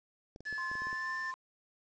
clicks, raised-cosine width 2 ms, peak -36 dBFS, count 8, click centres 0.361 / 0.406 / 0.527 / 0.715 / 0.754 / 0.82 / 0.87 / 0.929 s
triangle tone with pitch glide, 1726 to 1776.6 Hz, A6 to A6, -34 to +16 cents, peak -34 dBFS, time 0.45-1.32 s, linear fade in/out 20 ms, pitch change +50 cents, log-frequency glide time 0.74-1.15 s
sine tone with tremolo, 1046.5 Hz, C6, in tune, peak -38 dBFS, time 0.58-1.34 s, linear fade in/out 0 ms, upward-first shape triangle, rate 4.3 Hz, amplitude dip 40%
effects resampled to 16000 Hz + 9-bit

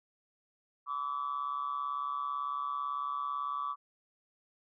sine tone with amplitude modulation, 1148 Hz, D6, 40 cents flat, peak -28 dBFS, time 0.86-3.76 s, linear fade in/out 50 ms, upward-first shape sine, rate 138 Hz, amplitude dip 80%, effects tanh soft clip ceiling -27 dBFS

